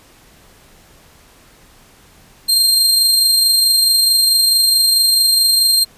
sawtooth tone with amplitude modulation, 4186 Hz, C8, in tune, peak -6 dBFS, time 2.48-5.85 s, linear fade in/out 20 ms, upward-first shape sine, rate 24.6 Hz, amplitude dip 30%, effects pink hiss -47 dBFS RMS until 5.97 s + resampled to 32000 Hz

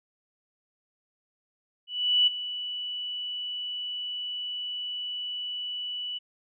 sine tone with ADSR envelope, 2960 Hz, F#7, in tune, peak -17 dBFS, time 1.87-6.19 s, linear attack 400 ms, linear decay 15 ms, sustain -14 dB, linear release 18 ms, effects none

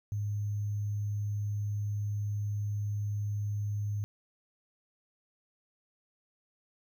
sine tone with sample-and-hold, 103.5 Hz, G#2, 5 cents flat, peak -30 dBFS, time 0.12-4.04 s, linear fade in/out 0 ms, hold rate 6300 Hz, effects none

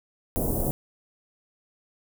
pink band-stop noise, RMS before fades -26 dBFS, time 0.36-0.71 s, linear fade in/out 0 ms, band 670 to 11000 Hz, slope 24 dB/octave, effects none

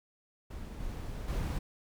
brown noise with level steps, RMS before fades -42 / -39 / -33 dBFS, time 0.5-1.59 s, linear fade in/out 10 ms, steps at 0.8 / 1.28 s, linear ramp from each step 5 ms, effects none

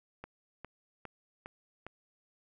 click train, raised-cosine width 0.5 ms, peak -28 dBFS, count 5, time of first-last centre 0.24-1.866 s, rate 2.46 Hz, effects none

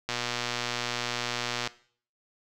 click train, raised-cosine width 0.2 ms, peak -12 dBFS, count 191, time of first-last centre 0.09-1.673 s, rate 120 Hz, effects noise-tail reverb RT60 0.5 s tail -18 dB re dry

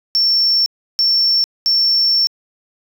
triangle tone bursts at uneven times, 5430 Hz, F8, 50 cents flat, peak -9 dBFS, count 3, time 0.15-0.66 / 0.99-1.44 / 1.66-2.27 s, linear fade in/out 0 ms, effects tanh soft clip ceiling -7 dBFS

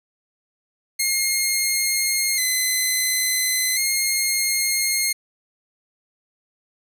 10% pulse tone with vibrato, 2085 Hz, C7, 7 cents flat, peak -10 dBFS, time 0.99-5.13 s, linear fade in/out 10 ms, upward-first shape square, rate 0.36 Hz, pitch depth 44 cents each way, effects none

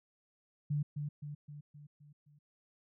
sine tone with echo, 146.83 Hz, D3, in tune, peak -30 dBFS, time 0.7-0.83 s, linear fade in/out 10 ms, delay 260 ms, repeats 6, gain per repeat -5 dB, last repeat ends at 2.39 s, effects none

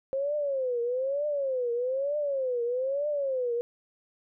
sine tone with vibrato, 530 Hz, C5, 22 cents sharp, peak -26 dBFS, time 0.13-3.61 s, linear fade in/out 0 ms, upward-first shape triangle, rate 1.1 Hz, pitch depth 220 cents each way, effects none

